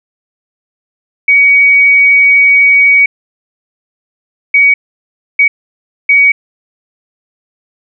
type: tone bursts at uneven times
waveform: sine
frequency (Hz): 2254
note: C#7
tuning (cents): +28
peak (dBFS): -3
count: 4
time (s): 1.28-3.06 / 4.54-4.74 / 5.39-5.48 / 6.09-6.32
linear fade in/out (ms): 5
effects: none